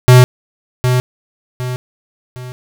square tone with echo, 125.8 Hz, B2, 32 cents sharp, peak -3 dBFS, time 0.08-0.24 s, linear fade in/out 0 ms, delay 760 ms, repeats 3, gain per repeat -8 dB, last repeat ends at 2.52 s, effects none

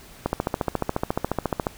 click train, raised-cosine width 1 ms, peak -8 dBFS, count 21, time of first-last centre 0.26-1.668 s, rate 14.2 Hz, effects pink hiss -47 dBFS RMS until 1.77 s

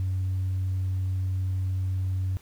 sine tone, 93.7 Hz, F#2, 22 cents sharp, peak -23 dBFS, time 0-2.37 s, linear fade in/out 0 ms, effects tanh soft clip ceiling -22 dBFS + pink hiss -56 dBFS RMS until 2.41 s

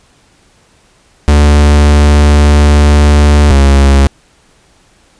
45% pulse tone pair in turn, 73.42 / 69.3 Hz, D2 / C#2, 0 / 0 cents, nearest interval minor second, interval 100 cents, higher first, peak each -3 dBFS, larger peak neither, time 1.28-3.51 / 3.51-4.07 s, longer first, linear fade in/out 0 ms, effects pink hiss -48 dBFS RMS until 5.19 s + resampled to 22050 Hz

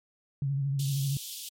sine tone with vibrato, 138.59 Hz, C#3, in tune, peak -26 dBFS, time 0.42-1.17 s, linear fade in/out 2 ms, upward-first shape sine, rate 13 Hz, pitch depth 48 cents each way
pink high-pass noise, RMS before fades -40 dBFS, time 0.79-1.49 s, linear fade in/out 5 ms, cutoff 3000 Hz, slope 48 dB/octave
effects MP3 64 kbps

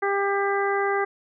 harmonic tone, 398.3 Hz, G4, 28 cents sharp, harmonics 1 / 2 / 3 / 4 / 5, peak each -24 / -27 / -29 / -30 / -31 dBFS, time 0.02-1.05 s, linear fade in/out 10 ms, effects none

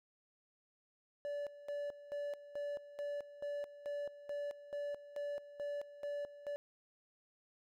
triangle tone with tremolo, 578 Hz, D5, 28 cents flat, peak -36 dBFS, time 1.25-6.56 s, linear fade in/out 0 ms, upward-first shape square, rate 2.3 Hz, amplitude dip 80%, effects none

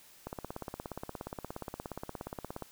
click train, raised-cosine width 1 ms, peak -24 dBFS, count 41, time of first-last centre 0.27-2.623 s, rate 17 Hz, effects white hiss -58 dBFS RMS until 2.71 s

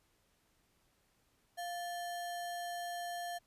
sine tone with sample-and-hold, 698.5 Hz, F5, in tune, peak -38 dBFS, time 1.57-3.39 s, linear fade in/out 20 ms, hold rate 2450 Hz, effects pink hiss -74 dBFS RMS until 3.46 s + resampled to 32000 Hz

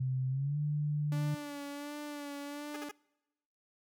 sine tone with pitch glide, 130 to 148.47 Hz, C3 to D3, -11 to +19 cents, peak -30 dBFS, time 0-1.35 s, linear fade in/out 10 ms, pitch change +230 cents, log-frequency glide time 0.29-0.58 s
sawtooth tone with vibrato, 290 Hz, D4, 22 cents flat, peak -36 dBFS, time 1.12-2.89 s, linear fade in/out 2 ms, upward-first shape sine, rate 1.4 Hz, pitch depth 34 cents each way
10% pulse tone bursts, 415.3 Hz, G#4, in tune, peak -33 dBFS, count 3, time 2.74-2.914 s, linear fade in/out 5 ms, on 24 ms, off 51 ms
effects noise-tail reverb RT60 1.0 s tail -25 dB re dry

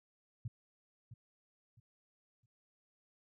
sine tone with echo, 116.54 Hz, A#2, in tune, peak -37 dBFS, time 0.45-0.48 s, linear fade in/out 5 ms, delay 660 ms, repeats 3, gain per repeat -11 dB, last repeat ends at 2.46 s, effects none

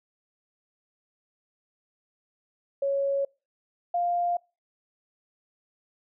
sine tone pair in turn, 554.4 / 699.8 Hz, C#5 / F5, 0 / +3 cents, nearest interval major third, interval 403 cents, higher second, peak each -23 dBFS, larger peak neither, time 2.82-3.25 / 3.94-4.37 s, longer neither, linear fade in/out 5 ms, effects noise-tail reverb RT60 0.3 s tail -26 dB re dry

